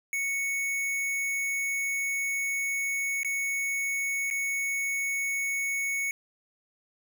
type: tone with dropouts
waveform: square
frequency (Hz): 2217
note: C#7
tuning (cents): 0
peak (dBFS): -28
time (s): 0.13-6.11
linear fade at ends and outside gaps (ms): 1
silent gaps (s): 3.232-3.247 / 4.302-4.31
effects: none